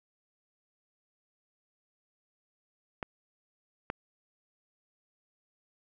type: clicks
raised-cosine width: 0.5 ms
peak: -19 / -17 dBFS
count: 2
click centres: 3.028 / 3.901 s
effects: none